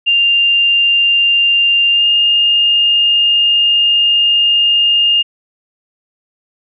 sine tone with pitch glide, 2794 to 2825 Hz, F7 to F7, 0 to +19 cents, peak -8 dBFS, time 0.06-5.23 s, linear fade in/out 20 ms, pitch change +19 cents, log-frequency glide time 1.91-2.06 s, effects none

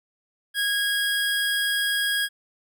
25% pulse tone, 1644 Hz, G#6, 18 cents flat, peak -18 dBFS, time 0.54-2.29 s, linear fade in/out 50 ms, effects none

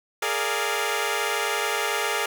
10% pulse chord, Bb dominant seventh, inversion third, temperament equal with one note detuned, 415.3 / 462.4 / 587.3 / 698.5 Hz, Ab4 / Bb4 / D5 / F5, 0 / -14 / 0 / 0 cents, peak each -19 / -20 / -23 / -24 dBFS, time 0.22-2.26 s, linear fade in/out 5 ms, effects none

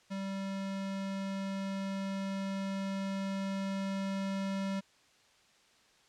square tone with level ramp, 194.6 Hz, G3, 12 cents flat, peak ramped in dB -36 to -33 dBFS, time 0.1-4.81 s, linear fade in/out 20 ms, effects white hiss -65 dBFS RMS until 6.08 s + low-pass 6000 Hz 12 dB/octave

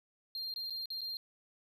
triangle tone with dropouts, 4194 Hz, C8, 3 cents sharp, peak -36 dBFS, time 0.35-1.17 s, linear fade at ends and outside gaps 1 ms, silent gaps 0.539-0.561 / 0.698-0.705 / 0.857-0.903 / 1.008-1.015 s, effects none

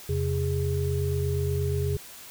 sine tone cluster, 86 / 134.4 / 410.4 Hz, F2 / C3 / G#4, -26 / +47 / -21 cents, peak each -27 / -28 / -30 dBFS, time 0.09-1.97 s, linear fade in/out 5 ms, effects white hiss -45 dBFS RMS until 2.3 s

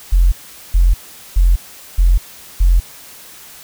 sine tone bursts, 43.65 Hz, F1, in tune, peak -6 dBFS, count 5, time 0.12-2.8 s, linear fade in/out 10 ms, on 200 ms, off 420 ms, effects tanh soft clip ceiling -2 dBFS + white hiss -38 dBFS RMS until 3.63 s

